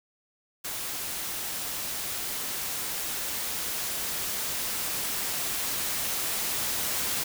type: noise with level ramp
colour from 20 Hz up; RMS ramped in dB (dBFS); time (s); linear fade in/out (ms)
white; -34 to -29; 0.64-7.24; 10
effects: none